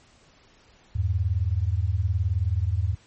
sine beating tone pair, 82.41 / 101.41 Hz, E2 / G#2, 0 / -41 cents, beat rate 19 Hz, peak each -24 dBFS, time 0.95-2.95 s, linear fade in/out 10 ms, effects pink hiss -57 dBFS RMS until 3.06 s + MP3 32 kbps

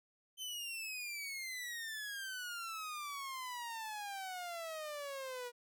sawtooth exponential sweep, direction down, 3100 to 479 Hz, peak -38 dBFS, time 0.37-5.52 s, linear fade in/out 50 ms, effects none

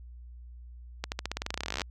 accelerating click train, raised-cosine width 0.2 ms, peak -14 dBFS, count 24, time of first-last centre 1.04-1.817 s, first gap 79 ms, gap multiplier 0.91, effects added 60 Hz sine -44 dBFS peak until 1.9 s

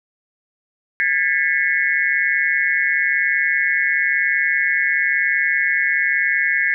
sine tone cluster, 1630 / 1771 / 2001 / 2186 Hz, G#6 / A6 / B6 / C#7, -33 / +11 / +22 / -25 cents, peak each -21 dBFS, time 1-6.74 s, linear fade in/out 0 ms, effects none

